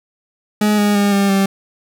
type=tone with pitch steps; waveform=40% pulse; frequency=210.3 / 206.4 / 202.7 / 198.96 / 195.31 Hz; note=G#3 / G#3 / G#3 / G3 / G3; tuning=+22 / -10 / -42 / +26 / -6 cents; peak=-11 dBFS; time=0.61-1.46 s; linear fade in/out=5 ms; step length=170 ms; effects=none